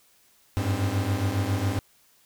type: tone cluster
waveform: 45% pulse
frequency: 95.1 / 102.4 / 262.8 Hz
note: F#2 / G#2 / C4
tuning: +48 / -24 / +8 cents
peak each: -28 / -26 / -33 dBFS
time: 0.57-1.79 s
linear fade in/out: 0 ms
effects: white hiss -61 dBFS RMS until 2.25 s